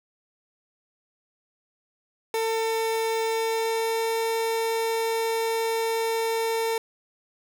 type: tone with pitch glide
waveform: 30% pulse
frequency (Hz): 449.2 to 452.8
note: A4 to A4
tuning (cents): +36 to +50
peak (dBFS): -21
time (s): 2.34-6.78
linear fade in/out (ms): 2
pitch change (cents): +14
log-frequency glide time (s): 3.22-4.14
effects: none